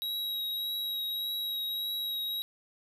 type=tone with vibrato; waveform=square; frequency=3839 Hz; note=B7; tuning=50 cents flat; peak=-32 dBFS; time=0.02-2.42 s; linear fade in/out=0 ms; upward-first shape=triangle; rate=1.7 Hz; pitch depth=16 cents each way; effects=none